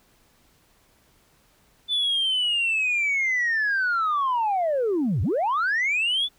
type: linear two-way sweep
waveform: sine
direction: down then up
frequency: 3520 to 77.78 to 3520 Hz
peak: -19 dBFS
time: 1.88-6.29 s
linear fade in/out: 50 ms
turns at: 5.22 s
effects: tanh soft clip ceiling -18 dBFS + pink hiss -61 dBFS RMS until 6.38 s